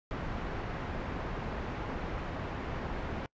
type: low-pass noise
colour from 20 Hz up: pink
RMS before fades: -37 dBFS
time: 0.11-3.26 s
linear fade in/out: 0 ms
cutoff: 1700 Hz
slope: 12 dB/octave
effects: noise-tail reverb RT60 0.1 s tail -25 dB re dry + resampled to 16000 Hz